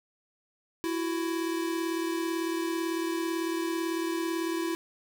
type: tone pair together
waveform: square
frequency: 332 / 370 Hz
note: E4 / F#4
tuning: +12 / 0 cents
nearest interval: major second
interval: 188 cents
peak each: -30 / -36 dBFS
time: 0.84-4.75 s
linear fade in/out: 0 ms
effects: none